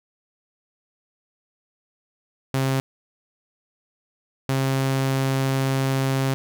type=tone pair in turn; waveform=sawtooth; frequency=133.7 / 134.2 Hz; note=C3 / C3; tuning=+38 / +44 cents; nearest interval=unison; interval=6 cents; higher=second; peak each=-16 dBFS; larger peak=neither; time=2.54-2.8 / 4.49-6.34 s; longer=second; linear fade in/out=0 ms; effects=none